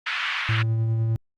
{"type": "band-pass noise", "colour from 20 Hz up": "white", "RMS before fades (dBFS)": -27, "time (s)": [0.06, 0.63], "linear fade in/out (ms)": 10, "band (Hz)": [1200, 2800], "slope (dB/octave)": 24}
{"type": "tone with tremolo", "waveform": "triangle", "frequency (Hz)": 112.6, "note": "A2", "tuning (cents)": 40, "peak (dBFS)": -17, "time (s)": [0.49, 1.16], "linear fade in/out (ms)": 0, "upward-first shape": "triangle", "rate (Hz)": 9.9, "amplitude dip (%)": 25}
{"effects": ["Opus 48 kbps"]}